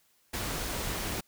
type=noise; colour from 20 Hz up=pink; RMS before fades=-34 dBFS; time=0.33-1.21 s; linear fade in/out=10 ms; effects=white hiss -68 dBFS RMS until 1.27 s